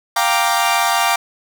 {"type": "chord", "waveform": "sawtooth", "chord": "G minor seventh", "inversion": "third", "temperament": "equal", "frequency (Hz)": [698.5, 784, 932.3, 1174.7], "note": ["F5", "G5", "Bb5", "D6"], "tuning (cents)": [0, 0, 0, 0], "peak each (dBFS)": -16, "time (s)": [0.16, 1.16], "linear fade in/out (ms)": 5, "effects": []}